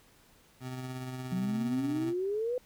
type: tone with tremolo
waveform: 25% pulse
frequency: 128.4 Hz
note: C3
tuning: 32 cents flat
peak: -32 dBFS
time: 0.6-2.14 s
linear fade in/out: 50 ms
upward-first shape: triangle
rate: 17 Hz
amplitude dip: 35%
type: exponential sweep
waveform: sine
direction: up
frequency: 178.7 to 508 Hz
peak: -29 dBFS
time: 1.32-2.58 s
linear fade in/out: 2 ms
effects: pink hiss -62 dBFS RMS until 2.65 s